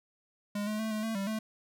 square tone with pitch steps, 205.5 / 213.5 / 220.2 / 214.9 / 223.5 / 196.2 / 218.4 Hz, G#3 / G#3 / A3 / A3 / A3 / G3 / A3, -18 / +48 / +2 / -41 / +27 / +2 / -13 cents, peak -32 dBFS, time 0.55-1.39 s, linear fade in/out 5 ms, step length 120 ms, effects none

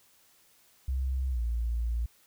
sine tone with pitch glide, 65.41 to 57.94 Hz, C2 to A#1, 0 to -10 cents, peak -27 dBFS, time 0.88-2.06 s, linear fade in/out 5 ms, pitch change -210 cents, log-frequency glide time 1.3-1.4 s, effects white hiss -63 dBFS RMS until 2.26 s

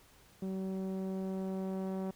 sawtooth tone with low-pass filter sweep, 190 Hz, F#3, 46 cents sharp, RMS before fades -37 dBFS, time 0.42-2.11 s, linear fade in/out 5 ms, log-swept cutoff 400 to 770 Hz, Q 0.89, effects pink hiss -62 dBFS RMS until 2.15 s

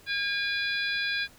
harmonic tone with a mistuned harmonic, 810 Hz, G#5, 43 cents flat, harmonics 2 / 3 / 4 / 5 / 6, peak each -29 / -33 / -35 / -37 / -39 dBFS, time 0.06-1.28 s, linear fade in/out 50 ms, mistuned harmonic 4, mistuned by +90 cents, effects pink hiss -55 dBFS RMS until 1.38 s

